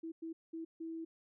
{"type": "tone bursts at uneven times", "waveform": "sine", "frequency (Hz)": 326.7, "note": "E4", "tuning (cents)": -15, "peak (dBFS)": -40, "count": 4, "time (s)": [[0.03, 0.12], [0.22, 0.33], [0.53, 0.65], [0.8, 1.05]], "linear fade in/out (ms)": 10, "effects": []}